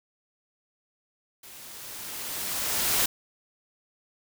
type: noise with level ramp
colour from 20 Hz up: white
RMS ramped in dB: -47 to -23 dBFS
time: 1.43-3.06 s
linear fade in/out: 5 ms
effects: none